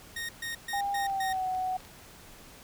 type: tone bursts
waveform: sawtooth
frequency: 1857 Hz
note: A#6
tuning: 7 cents flat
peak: -30 dBFS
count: 5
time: 0.16-1.33 s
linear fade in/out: 5 ms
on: 130 ms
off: 130 ms
type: clicks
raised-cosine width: 0.2 ms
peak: -33 dBFS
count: 7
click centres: 0.527 / 0.955 / 1.099 / 1.343 / 1.549 / 1.805 / 1.85 s
type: tone with pitch glide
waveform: sine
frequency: 802 to 744 Hz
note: G5 to F#5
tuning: +39 to +9 cents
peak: -28 dBFS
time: 0.73-1.77 s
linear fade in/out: 5 ms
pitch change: -130 cents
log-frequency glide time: 0.96-1.46 s
effects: pink hiss -51 dBFS RMS until 2.63 s